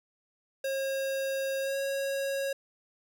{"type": "tone with pitch glide", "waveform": "square", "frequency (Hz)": [540, 549.1], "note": ["C#5", "C#5"], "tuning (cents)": [-45, -17], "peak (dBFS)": -30, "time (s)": [0.64, 2.53], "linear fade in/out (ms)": 5, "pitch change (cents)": 28, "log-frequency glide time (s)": [1.61, 1.77], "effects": []}